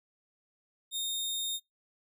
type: tone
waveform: sawtooth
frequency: 3680 Hz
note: A#7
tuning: 23 cents flat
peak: -29 dBFS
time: 0.91-1.6 s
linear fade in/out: 50 ms
effects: noise-tail reverb RT60 0.2 s tail -26 dB re dry